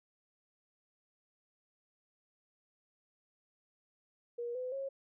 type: tone with pitch steps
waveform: sine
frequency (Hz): 476.2 / 506 / 544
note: A#4 / B4 / C#5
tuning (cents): +37 / +42 / -33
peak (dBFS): -36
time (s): 4.38-4.89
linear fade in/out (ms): 10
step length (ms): 170
effects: none